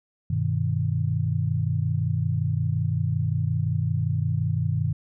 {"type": "chord", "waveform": "sine", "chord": "G augmented", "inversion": "none", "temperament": "equal", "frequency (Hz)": [98, 123.47, 155.56], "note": ["G2", "B2", "D#3"], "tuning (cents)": [0, 0, 0], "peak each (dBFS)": -26, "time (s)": [0.3, 4.93], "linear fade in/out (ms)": 5, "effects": []}